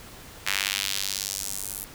sawtooth tone with high-pass filter sweep, 98.2 Hz, G2, 4 cents sharp, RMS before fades -30 dBFS, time 0.46-1.85 s, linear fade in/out 10 ms, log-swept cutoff 2000 to 11000 Hz, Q 1.3, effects pink hiss -45 dBFS RMS until 1.94 s

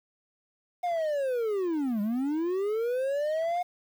triangle linear two-way sweep, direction down then up, 721 to 199.9 to 721 Hz, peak -24 dBFS, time 0.83-3.63 s, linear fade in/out 10 ms, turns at 2.01 s, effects 9-bit

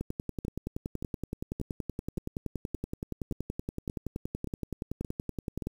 two click trains, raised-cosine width 3 ms, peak -23 / -20 dBFS, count 10 / 61, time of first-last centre 0.45-5.622 / 0.01-5.67 s, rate 1.74 / 10.6 Hz, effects 8-bit

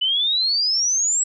sine exponential sweep, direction up, 2960 to 7840 Hz, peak -17 dBFS, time 0.01-1.24 s, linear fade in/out 10 ms, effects none

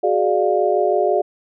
sine tone cluster, 372.9 / 418.9 / 593 / 701 Hz, F#4 / G#4 / D5 / F5, +14 / +15 / +17 / +6 cents, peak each -20 dBFS, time 0.03-1.22 s, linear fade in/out 10 ms, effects none

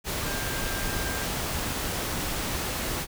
sine tone in noise, 1590 Hz, G6, 24 cents sharp, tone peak -37 dBFS, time 0.23-1.28 s, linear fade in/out 50 ms, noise pink, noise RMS -30 dBFS, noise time 0.04-3.07 s, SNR -10 dB, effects none

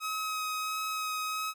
sawtooth tone with vibrato, 1270 Hz, D#6, 35 cents sharp, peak -28 dBFS, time 0-1.54 s, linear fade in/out 50 ms, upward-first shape sine, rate 1.5 Hz, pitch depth 11 cents each way, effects none

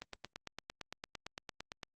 click train, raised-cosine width 0.2 ms, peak -25 dBFS, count 17, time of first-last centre 0.02-1.832 s, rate 8.83 Hz, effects Opus 32 kbps

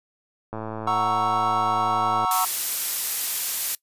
click train, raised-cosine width 1 ms, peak -18 dBFS, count 190, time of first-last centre 0.53-2.248 s, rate 110 Hz
triangle chord, F# dominant seventh, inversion none, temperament equal, 740 / 932.3 / 1108.7 / 1318.5 Hz, F#5 / A#5 / C#6 / E6, 0 / 0 / 0 / 0 cents, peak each -24 dBFS, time 0.87-2.45 s, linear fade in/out 5 ms
blue noise, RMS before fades -24 dBFS, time 2.31-3.75 s, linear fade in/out 2 ms
effects noise-tail reverb RT60 0.1 s tail -22 dB re dry + resampled to 32000 Hz

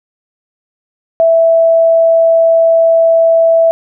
sine tone, 659.3 Hz, E5, in tune, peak -5 dBFS, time 1.2-3.71 s, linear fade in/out 0 ms, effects none

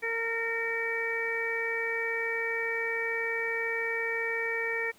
harmonic tone, 458.2 Hz, A#4, 30 cents flat, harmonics 1 / 2 / 3 / 4 / 5, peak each -34 / -42 / -44 / -32 / -33 dBFS, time 0.02-4.92 s, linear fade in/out 20 ms, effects pink hiss -59 dBFS RMS until 4.98 s + high-pass 150 Hz 12 dB/octave

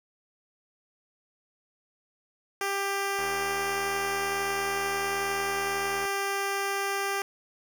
10% pulse tone, 395.9 Hz, G4, 17 cents sharp, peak -19 dBFS, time 2.61-7.22 s, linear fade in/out 2 ms
click train, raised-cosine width 0.5 ms, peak -23 dBFS, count 234, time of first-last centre 3.19-6.052 s, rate 81.4 Hz
effects none

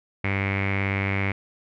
sawtooth tone with low-pass filter, 98 Hz, G2, in tune, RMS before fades -25 dBFS, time 0.24-1.32 s, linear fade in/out 5 ms, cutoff 2200 Hz, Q 9.2, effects none

